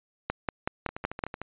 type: two click trains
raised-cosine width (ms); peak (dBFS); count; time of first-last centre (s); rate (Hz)
0.5; -20 / -12; 8 / 6; 0.89-1.416 / 0.3-1.238; 13.3 / 5.33
effects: resampled to 8000 Hz